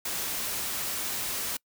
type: noise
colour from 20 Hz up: white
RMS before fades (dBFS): -32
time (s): 0.05-1.57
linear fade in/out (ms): 5
effects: noise-tail reverb RT60 0.1 s tail -26 dB re dry